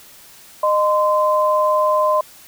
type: tone pair together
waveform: sine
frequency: 613.6 / 1032 Hz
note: D#5 / C6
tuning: -24 / -24 cents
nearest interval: major sixth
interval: 900 cents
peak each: -16 dBFS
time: 0.63-2.21 s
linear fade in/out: 5 ms
effects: white hiss -44 dBFS RMS until 2.47 s